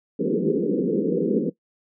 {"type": "band-pass noise", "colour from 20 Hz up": "white", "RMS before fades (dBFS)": -22, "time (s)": [0.19, 1.5], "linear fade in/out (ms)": 10, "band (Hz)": [160, 490], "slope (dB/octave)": 96, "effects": ["noise-tail reverb RT60 0.1 s tail -17 dB re dry"]}